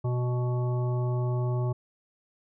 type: harmonic tone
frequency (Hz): 123.47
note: B2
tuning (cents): 0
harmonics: 1 / 3 / 5 / 7 / 9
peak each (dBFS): -25 / -35 / -39 / -42 / -44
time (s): 0.04-1.73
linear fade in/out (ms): 10
effects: none